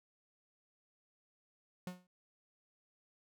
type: tone with exponential decay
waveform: 45% pulse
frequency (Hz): 180.9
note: F#3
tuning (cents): -39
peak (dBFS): -38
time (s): 1.87-2.07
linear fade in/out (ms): 2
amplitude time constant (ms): 43
effects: none